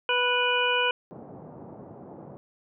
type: harmonic tone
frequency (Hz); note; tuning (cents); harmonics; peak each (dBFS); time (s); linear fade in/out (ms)
492.1; B4; -6; 1 / 2 / 3 / 5 / 6; -28 / -28 / -28 / -28 / -28; 0.09-0.91; 2
type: band-pass noise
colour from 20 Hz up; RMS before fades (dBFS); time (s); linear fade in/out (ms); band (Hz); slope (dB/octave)
pink; -44; 1.11-2.37; 0; 120 to 840; 24
effects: none